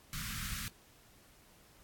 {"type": "band-stop noise", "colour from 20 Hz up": "pink", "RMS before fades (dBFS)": -40, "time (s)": [0.13, 0.68], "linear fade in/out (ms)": 0, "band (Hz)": [230, 1200], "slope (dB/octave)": 48, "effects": ["pink hiss -62 dBFS RMS until 1.83 s", "AAC 64 kbps"]}